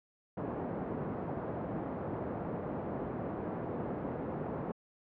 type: band-pass noise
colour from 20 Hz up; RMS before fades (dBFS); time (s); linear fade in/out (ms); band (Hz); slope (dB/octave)
pink; -38; 0.37-4.72; 5; 150 to 740; 12
effects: low-pass 2000 Hz 12 dB/octave

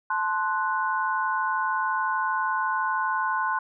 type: chord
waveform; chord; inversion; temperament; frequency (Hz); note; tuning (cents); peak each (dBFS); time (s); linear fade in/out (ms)
sine; F# diminished; first; equal with one note detuned; 874.4 / 1046.5 / 1480; A5 / C6 / F#6; -11 / 0 / 0; -29 / -26 / -28; 0.1-3.59; 5
effects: none

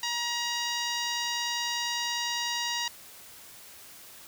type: tone with low-pass filter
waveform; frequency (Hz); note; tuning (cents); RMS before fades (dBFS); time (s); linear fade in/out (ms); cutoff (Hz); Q
10% pulse; 950; A#5; +33; -31; 0.03-2.88; 2; 6100; 1.4
effects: white hiss -49 dBFS RMS until 4.27 s

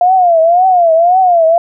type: tone with vibrato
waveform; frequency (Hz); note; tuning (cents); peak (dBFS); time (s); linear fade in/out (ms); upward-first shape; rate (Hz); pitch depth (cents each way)
sine; 698.5; F5; 0; -5; 0.01-1.58; 2; triangle; 1.9; 160
effects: none

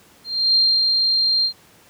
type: tone with ADSR envelope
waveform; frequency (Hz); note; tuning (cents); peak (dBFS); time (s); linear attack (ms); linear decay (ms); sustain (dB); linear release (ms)
sine; 4186; C8; 0; -12; 0.24-1.53; 310; 270; -3; 86
effects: pink hiss -51 dBFS RMS until 1.89 s + high-pass 100 Hz 12 dB/octave

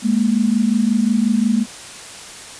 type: tone pair together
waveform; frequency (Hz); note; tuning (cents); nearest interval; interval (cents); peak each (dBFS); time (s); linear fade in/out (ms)
sine; 209.4 / 235; G#3 / A#3; +15 / +14; major second; 199; -16; 0.02-1.66; 50
effects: white hiss -35 dBFS RMS until 2.59 s + resampled to 22050 Hz

